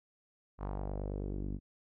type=tone with low-pass filter sweep; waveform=sawtooth; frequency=49.23 Hz; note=G1; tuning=8 cents sharp; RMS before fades=-38 dBFS; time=0.58-1.6 s; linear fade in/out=50 ms; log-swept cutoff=1100 to 250 Hz; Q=2.1; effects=none